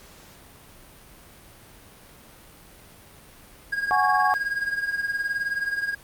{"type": "tone with tremolo", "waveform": "triangle", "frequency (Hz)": 1632, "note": "G#6", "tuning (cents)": -31, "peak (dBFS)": -19, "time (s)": [3.72, 5.95], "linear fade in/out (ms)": 10, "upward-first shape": "triangle", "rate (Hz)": 19, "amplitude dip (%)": 80}
{"type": "chord", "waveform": "sine", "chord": "F# suspended second", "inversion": "none", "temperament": "just", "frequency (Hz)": [740, 832.5, 1110], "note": ["F#5", "G#5", "C#6"], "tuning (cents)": [0, 4, 2], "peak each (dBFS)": -23, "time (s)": [3.91, 4.34], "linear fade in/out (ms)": 0}
{"effects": ["pink hiss -49 dBFS RMS until 6.03 s", "Opus 48 kbps"]}